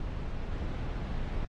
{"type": "noise with level steps", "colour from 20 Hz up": "brown", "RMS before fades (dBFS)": [-35, -33], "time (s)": [0, 1.45], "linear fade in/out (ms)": 2, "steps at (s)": 0.51, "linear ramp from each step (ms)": 20, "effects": ["low-pass 4000 Hz 12 dB/octave", "AAC 32 kbps"]}